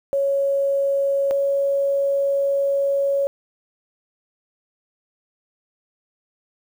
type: tone pair in turn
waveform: sine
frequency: 554.4 / 556.4 Hz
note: C#5 / C#5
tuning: 0 / +6 cents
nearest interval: unison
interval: 6 cents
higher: second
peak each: -17 dBFS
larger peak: neither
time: 0.13-1.31 / 1.31-3.27 s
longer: second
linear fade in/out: 0 ms
effects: 8-bit